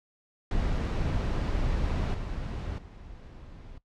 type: noise with level steps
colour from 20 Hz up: brown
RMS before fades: -28 / -34 / -46 dBFS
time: 0.51-3.78 s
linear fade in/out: 2 ms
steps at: 2.14 / 2.78 s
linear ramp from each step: 5 ms
effects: noise-tail reverb RT60 0.1 s tail -18 dB re dry + low-pass 5000 Hz 12 dB/octave